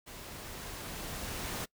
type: noise with level ramp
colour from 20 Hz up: pink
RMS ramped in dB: -47 to -37 dBFS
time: 0.06-1.66 s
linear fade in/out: 20 ms
effects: noise-tail reverb RT60 0.1 s tail -23 dB re dry